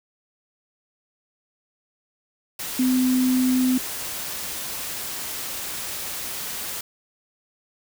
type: tone in noise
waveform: sine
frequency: 255.2 Hz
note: C4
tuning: 43 cents flat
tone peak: -17 dBFS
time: 2.79-3.78 s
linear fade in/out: 5 ms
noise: white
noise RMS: -31 dBFS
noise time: 2.59-6.81 s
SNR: +11 dB
effects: none